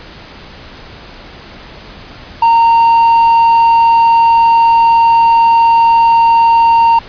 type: tone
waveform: triangle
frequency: 922 Hz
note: A#5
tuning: 19 cents flat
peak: -3 dBFS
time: 2.42-6.99 s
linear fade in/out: 5 ms
effects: pink hiss -33 dBFS RMS until 7.08 s + resampled to 11025 Hz